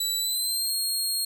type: tone with pitch glide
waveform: 20% pulse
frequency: 3951 to 4259 Hz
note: B7 to C8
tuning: 0 to +30 cents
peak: -19 dBFS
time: 0-1.25 s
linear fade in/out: 5 ms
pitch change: +130 cents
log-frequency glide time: 0.19-0.74 s
effects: none